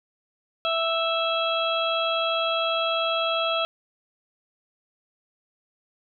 harmonic tone, 659.3 Hz, E5, in tune, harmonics 1 / 2 / 4 / 5 / 6, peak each -26 / -27 / -31 / -28 / -37 dBFS, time 0.65-3.65 s, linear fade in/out 0 ms, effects none

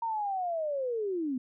sine linear sweep, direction down, 932.3 to 243.5 Hz, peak -29 dBFS, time 0.02-1.38 s, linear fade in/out 5 ms, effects none

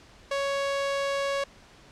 sawtooth tone, 556 Hz, C#5, 5 cents sharp, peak -22 dBFS, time 0.31-1.44 s, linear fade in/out 5 ms, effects pink hiss -53 dBFS RMS until 1.91 s + low-pass 6000 Hz 12 dB/octave

